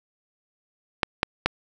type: clicks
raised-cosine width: 0.3 ms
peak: -3 dBFS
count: 3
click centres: 1.032 / 1.231 / 1.46 s
effects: 7-bit